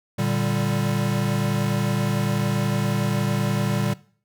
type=chord; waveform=square; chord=G minor; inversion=first; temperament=equal with one note detuned; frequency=116.2 / 146.83 / 196 Hz; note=Bb2 / D3 / G3; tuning=-5 / 0 / 0 cents; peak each=-26 dBFS; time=0.18-3.94 s; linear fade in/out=10 ms; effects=noise-tail reverb RT60 0.5 s tail -21 dB re dry